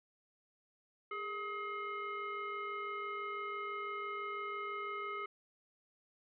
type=tone with frequency modulation; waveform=sine; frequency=1267 Hz; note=D#6; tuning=31 cents sharp; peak=-38 dBFS; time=1.11-5.26 s; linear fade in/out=5 ms; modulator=860 Hz; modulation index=1; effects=none